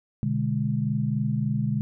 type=chord; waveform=sine; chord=G# diminished; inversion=first; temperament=equal; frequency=123.47 / 146.83 / 207.7 Hz; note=B2 / D3 / G#3; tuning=0 / 0 / 0 cents; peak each=-27 dBFS; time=0.23-1.81 s; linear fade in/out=0 ms; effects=none